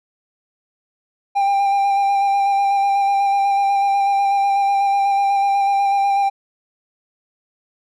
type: tone with vibrato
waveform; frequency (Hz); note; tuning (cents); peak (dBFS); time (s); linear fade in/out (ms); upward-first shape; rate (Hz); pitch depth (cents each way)
triangle; 795; G5; +24; -12; 1.35-6.3; 20; square; 8.1; 14
effects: none